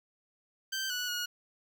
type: tone with pitch steps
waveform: 15% pulse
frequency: 1558 / 1474 / 1447 Hz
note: G6 / F#6 / F#6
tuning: -11 / -7 / -39 cents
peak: -26 dBFS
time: 0.72-1.26 s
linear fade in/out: 10 ms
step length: 180 ms
effects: none